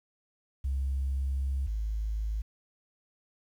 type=tone pair in turn; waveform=sine; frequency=67.4 / 53.31 Hz; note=C#2 / G#1; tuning=-48 / +46 cents; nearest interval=major third; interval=406 cents; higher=first; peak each=-26 / -28 dBFS; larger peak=first; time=0.64-1.67 / 1.67-2.42 s; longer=first; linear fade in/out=10 ms; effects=tanh soft clip ceiling -24 dBFS + 10-bit